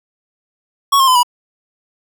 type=tone with pitch steps; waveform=square; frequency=1112 / 1064.2 / 1018.5 / 974.8 Hz; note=C#6 / C6 / C6 / B5; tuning=+5 / +29 / -47 / -23 cents; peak=-9 dBFS; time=0.92-1.232 s; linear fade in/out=10 ms; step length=78 ms; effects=none